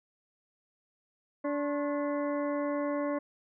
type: harmonic tone with a mistuned harmonic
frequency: 289.6 Hz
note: D4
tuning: 24 cents flat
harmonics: 1 / 2 / 3 / 4 / 5 / 6 / 7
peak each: -32 / -32 / -46 / -39 / -49 / -49 / -48 dBFS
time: 1.44-3.19 s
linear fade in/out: 10 ms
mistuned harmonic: 4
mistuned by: -120 cents
effects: none